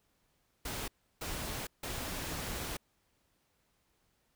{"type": "noise bursts at uneven times", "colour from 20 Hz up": "pink", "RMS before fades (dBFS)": -39, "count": 3, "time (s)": [[0.65, 0.88], [1.21, 1.67], [1.83, 2.77]], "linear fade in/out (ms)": 5, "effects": ["pink hiss -75 dBFS RMS until 4.35 s"]}